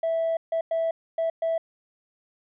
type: tone bursts at uneven times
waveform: triangle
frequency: 657 Hz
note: E5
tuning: 6 cents flat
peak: -19 dBFS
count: 5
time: 0.03-0.37 / 0.52-0.61 / 0.71-0.91 / 1.18-1.3 / 1.42-1.58 s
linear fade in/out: 5 ms
effects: tanh soft clip ceiling -19 dBFS + resampled to 8000 Hz